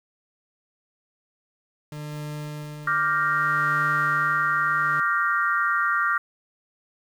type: tone with tremolo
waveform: 40% pulse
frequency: 149.6 Hz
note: D3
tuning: 32 cents sharp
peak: -30 dBFS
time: 1.92-5 s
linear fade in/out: 2 ms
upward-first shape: sine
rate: 0.65 Hz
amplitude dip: 60%
type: chord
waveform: sine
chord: G minor seventh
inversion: second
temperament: equal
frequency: 1174.7 / 1396.9 / 1568 / 1864.7 Hz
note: D6 / F6 / G6 / Bb6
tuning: 0 / 0 / 0 / 0 cents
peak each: -25 / -23 / -29 / -28 dBFS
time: 2.87-6.18 s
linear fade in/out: 5 ms
effects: 9-bit